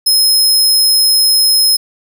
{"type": "tone", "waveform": "sawtooth", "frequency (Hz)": 5140, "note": "E8", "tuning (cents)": -45, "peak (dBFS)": -5, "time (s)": [0.06, 1.77], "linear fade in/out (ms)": 10, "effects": []}